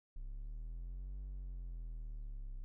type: linear two-way sweep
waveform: triangle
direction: up then down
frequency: 31.9 to 48.65 to 31.9 Hz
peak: -40 dBFS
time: 0.16-2.64 s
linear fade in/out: 0 ms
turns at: 1.2 s
effects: none